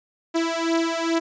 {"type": "beating tone pair", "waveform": "sawtooth", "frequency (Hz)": [329.6, 332], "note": ["E4", "E4"], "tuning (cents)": [0, 12], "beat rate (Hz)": 2.4, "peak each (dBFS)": -20, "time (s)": [0.34, 1.2], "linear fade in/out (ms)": 20, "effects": ["resampled to 16000 Hz"]}